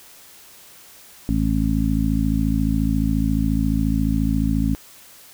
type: harmonic tone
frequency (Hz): 54.3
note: A1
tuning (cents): -22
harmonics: 1 / 2 / 3 / 4 / 5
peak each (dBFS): -22 / -26 / -25 / -23 / -23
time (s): 1.29-4.75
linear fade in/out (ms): 0
effects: white hiss -46 dBFS RMS until 5.33 s